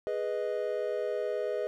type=chord; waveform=triangle; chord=G# minor; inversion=none; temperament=equal; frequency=415.3 / 493.9 / 622.3 Hz; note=G#4 / B4 / D#5; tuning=0 / 0 / 0 cents; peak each=-32 dBFS; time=0.07-1.67 s; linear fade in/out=0 ms; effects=none